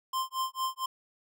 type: tone with tremolo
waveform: square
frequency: 1046.5 Hz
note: C6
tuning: in tune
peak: -28 dBFS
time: 0.13-0.86 s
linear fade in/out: 5 ms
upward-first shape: sine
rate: 4.4 Hz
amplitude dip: 100%
effects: none